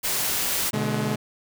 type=noise; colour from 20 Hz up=white; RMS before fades=-25 dBFS; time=0.03-0.71 s; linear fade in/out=20 ms
type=chord; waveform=sawtooth; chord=G# diminished; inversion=first; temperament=equal with one note detuned; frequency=123.47 / 146.83 / 212 Hz; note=B2 / D3 / G#3; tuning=0 / 0 / +36 cents; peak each=-25 / -25 / -22 dBFS; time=0.73-1.16 s; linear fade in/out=10 ms
effects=none